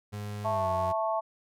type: tone with pitch glide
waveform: 35% pulse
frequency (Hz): 103.83 to 90.91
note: G#2 to F#2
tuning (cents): 0 to -30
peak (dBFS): -33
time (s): 0.12-0.93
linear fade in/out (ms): 20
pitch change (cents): -230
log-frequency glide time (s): 0.5-0.69
type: harmonic tone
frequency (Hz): 220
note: A3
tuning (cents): 0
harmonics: 3 / 4 / 5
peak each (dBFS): -29 / -31 / -33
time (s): 0.44-1.21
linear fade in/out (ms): 20
effects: none